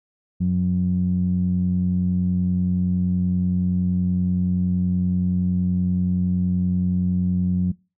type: tone with low-pass filter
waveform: sawtooth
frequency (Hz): 90.6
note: F#2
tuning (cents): -36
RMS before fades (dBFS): -20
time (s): 0.4-7.72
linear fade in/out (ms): 10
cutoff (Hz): 180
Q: 5.9
effects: noise-tail reverb RT60 0.3 s tail -24 dB re dry